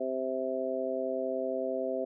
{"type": "harmonic tone", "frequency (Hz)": 130.81, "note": "C3", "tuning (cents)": 0, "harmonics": [2, 3, 4, 5], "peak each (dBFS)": [-38, -36, -34, -34], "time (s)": [0, 2.05], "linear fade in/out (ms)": 10, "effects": []}